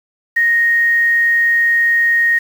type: tone with quantisation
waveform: sine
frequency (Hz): 1864.7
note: A#6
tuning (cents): 0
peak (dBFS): -10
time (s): 0.36-2.39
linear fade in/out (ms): 10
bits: 6
effects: none